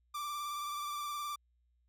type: tone with vibrato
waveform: 45% pulse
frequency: 1174.7 Hz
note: D6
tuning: in tune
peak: -37 dBFS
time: 0.14-1.36 s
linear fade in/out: 10 ms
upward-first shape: sine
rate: 19 Hz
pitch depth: 29 cents each way
effects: added 60 Hz sine -70 dBFS peak until 1.88 s